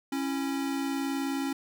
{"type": "tone pair together", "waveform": "square", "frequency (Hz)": [274.5, 333.7], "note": ["C#4", "E4"], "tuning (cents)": [-17, 21], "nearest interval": "minor third", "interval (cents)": 338, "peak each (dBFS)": [-30, -37], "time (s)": [0.12, 1.53], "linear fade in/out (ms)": 5, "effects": []}